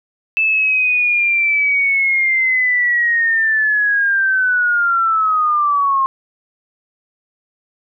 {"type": "linear sweep", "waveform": "sine", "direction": "down", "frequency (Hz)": [2637, 1063], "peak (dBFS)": -12, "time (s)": [0.37, 6.06], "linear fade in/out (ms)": 0, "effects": []}